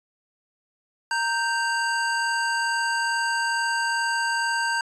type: tone pair together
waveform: square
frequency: 930 / 1564.1 Hz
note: A#5 / G6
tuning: -4 / -4 cents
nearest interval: major sixth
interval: 900 cents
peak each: -27 / -25 dBFS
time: 1.11-4.81 s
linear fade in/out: 2 ms
effects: resampled to 22050 Hz